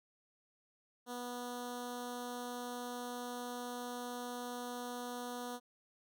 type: tone with notch filter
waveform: 10% pulse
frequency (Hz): 244.6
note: B3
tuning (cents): -16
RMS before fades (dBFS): -43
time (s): 1.06-5.6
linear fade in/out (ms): 50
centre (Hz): 2100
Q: 1.1
effects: none